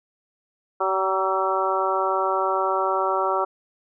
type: harmonic tone with a mistuned harmonic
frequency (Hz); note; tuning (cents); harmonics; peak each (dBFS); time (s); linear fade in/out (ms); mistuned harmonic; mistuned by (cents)
190.7; G3; -47; 2 / 3 / 4 / 5 / 6 / 7; -27 / -27 / -27 / -27 / -27 / -27; 0.8-3.45; 10; 5; -24
effects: none